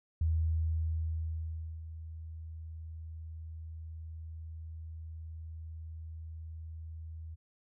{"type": "tone with ADSR envelope", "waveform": "sine", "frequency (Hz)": 80.4, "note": "E2", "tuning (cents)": -43, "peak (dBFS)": -26, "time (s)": [0.21, 7.36], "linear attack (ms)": 4, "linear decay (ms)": 1600, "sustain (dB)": -15, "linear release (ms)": 25, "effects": []}